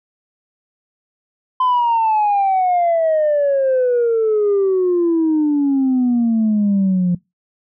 sine exponential sweep, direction down, 1027 to 174.61 Hz, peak -11 dBFS, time 1.6-7.15 s, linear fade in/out 5 ms, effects noise-tail reverb RT60 0.2 s tail -23 dB re dry + tanh soft clip ceiling -10 dBFS

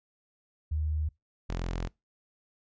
sine / sawtooth tone pair in turn, 76.8 / 43.1 Hz, D#2 / F1, -22 / -22 cents, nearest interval minor seventh, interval 1000 cents, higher first, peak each -27 dBFS, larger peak neither, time 0.71-1.09 / 1.49-1.88 s, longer second, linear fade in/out 10 ms, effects noise-tail reverb RT60 0.2 s tail -23 dB re dry + resampled to 16000 Hz

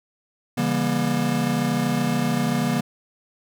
square chord, C# diminished seventh, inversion none, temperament just, 138.59 / 166.31 / 199.57 / 239.5 Hz, C#3 / E3 / G3 / Bb3, 0 / +16 / +31 / +47 cents, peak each -28 / -28 / -28 / -24 dBFS, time 0.57-2.81 s, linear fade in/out 10 ms, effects none

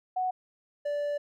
sine / triangle tone pair in turn, 740 / 582.4 Hz, F#5 / D5, 0 / -15 cents, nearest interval major third, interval 415 cents, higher first, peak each -26 dBFS, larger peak neither, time 0.16-0.31 / 0.85-1.18 s, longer second, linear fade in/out 10 ms, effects none

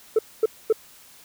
sine tone bursts, 440 Hz, A4, in tune, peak -12 dBFS, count 3, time 0.16-0.727 s, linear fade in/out 5 ms, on 29 ms, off 240 ms, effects tanh soft clip ceiling -13 dBFS + white hiss -50 dBFS RMS until 1.24 s

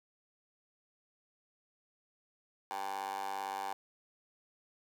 15% pulse tone with high-pass filter, 97.7 Hz, G2, 5 cents flat, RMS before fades -39 dBFS, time 2.71-3.73 s, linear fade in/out 0 ms, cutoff 760 Hz, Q 7.5, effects none

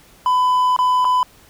triangle tone with dropouts, 1003 Hz, B5, 26 cents sharp, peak -11 dBFS, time 0.26-1.23 s, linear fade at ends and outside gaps 1 ms, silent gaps 0.764-0.789 / 1.046-1.051 s, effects pink hiss -49 dBFS RMS until 1.49 s

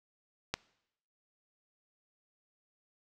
click, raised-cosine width 0.2 ms, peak -14 dBFS, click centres 0.54 s, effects noise-tail reverb RT60 0.8 s tail -22 dB re dry

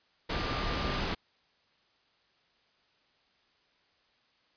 sine tone in noise, 1195 Hz, D6, 30 cents sharp, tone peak -40 dBFS, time 0.32-0.99 s, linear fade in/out 10 ms, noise pink, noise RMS -32 dBFS, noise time 0.29-1.15 s, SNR -11 dB, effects white hiss -69 dBFS RMS until 4.56 s + resampled to 11025 Hz

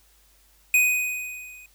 square tone with level ramp, 2494 Hz, D#7, 3 cents sharp, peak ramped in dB -15 to -45 dBFS, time 0.74-1.66 s, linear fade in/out 2 ms, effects added 50 Hz sine -60 dBFS peak until 1.74 s + white hiss -60 dBFS RMS until 1.74 s

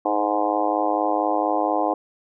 harmonic tone with a mistuned harmonic, 104.3 Hz, G#2, 8 cents sharp, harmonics 3 / 4 / 5 / 6 / 7 / 8 / 9 / 10, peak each -26 / -32 / -27 / -28 / -24 / -26 / -32 / -30 dBFS, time 0.05-1.94 s, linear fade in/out 5 ms, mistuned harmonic 4, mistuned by +34 cents, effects none

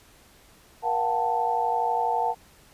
sine tone cluster, 475.4 / 710 / 762 / 884 Hz, A#4 / F5 / G5 / A5, +34 / +28 / -49 / +8 cents, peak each -31 / -29 / -28 / -25 dBFS, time 0.82-2.35 s, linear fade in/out 50 ms, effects pink hiss -55 dBFS RMS until 2.73 s + resampled to 32000 Hz

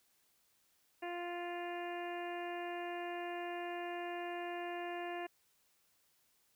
harmonic tone, 349.2 Hz, F4, in tune, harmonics 1 / 2 / 3 / 4 / 5 / 6 / 7 / 8, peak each -43 / -43 / -51 / -58 / -49 / -55 / -54 / -54 dBFS, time 1.02-5.27 s, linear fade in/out 10 ms, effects white hiss -74 dBFS RMS until 6.55 s

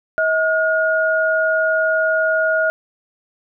sine tone pair together, 638 / 1434 Hz, D#5 / F6, +43 / +45 cents, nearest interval octave + major second, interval 1402 cents, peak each -17 / -17 dBFS, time 0.18-2.7 s, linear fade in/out 0 ms, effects none

